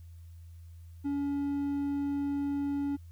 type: tone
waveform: triangle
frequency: 283 Hz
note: C#4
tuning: 36 cents sharp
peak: -27 dBFS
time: 1.04-2.97 s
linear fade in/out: 20 ms
effects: added 84 Hz sine -46 dBFS peak until 3.11 s + white hiss -70 dBFS RMS until 3.11 s